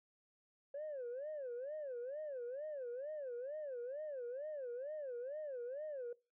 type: tone with vibrato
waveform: sine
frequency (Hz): 543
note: C#5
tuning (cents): -36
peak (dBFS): -40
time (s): 0.74-6.13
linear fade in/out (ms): 5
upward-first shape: sine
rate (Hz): 2.2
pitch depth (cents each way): 230
effects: noise-tail reverb RT60 0.3 s tail -22 dB re dry + tanh soft clip ceiling -39 dBFS